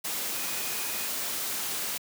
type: tone in noise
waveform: sine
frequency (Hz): 2489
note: D#7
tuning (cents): 0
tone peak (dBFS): -43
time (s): 0.33-1.07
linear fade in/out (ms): 10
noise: white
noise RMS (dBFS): -32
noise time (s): 0.04-1.98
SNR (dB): -14
effects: high-pass 150 Hz 12 dB/octave